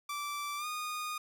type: tone with pitch glide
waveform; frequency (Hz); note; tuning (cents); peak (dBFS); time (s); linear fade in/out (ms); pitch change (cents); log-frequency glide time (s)
sawtooth; 1166 to 1228.9; D6 to D#6; -13 to -22; -32; 0.09-1.18; 5; +91; 0.57-0.66
effects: none